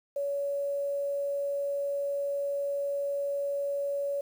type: tone with quantisation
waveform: sine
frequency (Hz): 564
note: C#5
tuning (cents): +30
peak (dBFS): -28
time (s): 0.16-4.21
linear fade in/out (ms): 5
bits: 9
effects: none